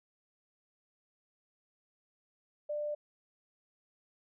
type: tone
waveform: sine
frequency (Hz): 594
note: D5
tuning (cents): +20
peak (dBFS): -33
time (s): 2.69-2.95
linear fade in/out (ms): 10
effects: none